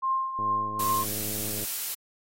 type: tone with tremolo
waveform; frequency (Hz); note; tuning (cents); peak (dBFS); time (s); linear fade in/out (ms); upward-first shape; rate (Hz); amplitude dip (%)
sine; 1058; C6; +19; -22; 0.02-1.04; 20; triangle; 2.5; 70
type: click train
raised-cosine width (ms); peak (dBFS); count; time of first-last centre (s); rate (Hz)
2; -28; 132; 0.39-1.638; 105
type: noise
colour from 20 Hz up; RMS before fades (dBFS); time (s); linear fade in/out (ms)
blue; -31; 0.79-1.95; 10
effects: AAC 48 kbps